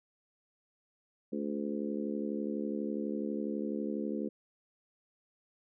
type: harmonic tone with a mistuned harmonic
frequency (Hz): 72.1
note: D2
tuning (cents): -31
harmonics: 3 / 4 / 5 / 6 / 7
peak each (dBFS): -36 / -38 / -40 / -42 / -43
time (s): 1.32-4.29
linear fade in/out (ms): 10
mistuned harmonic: 7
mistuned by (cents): +21
effects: none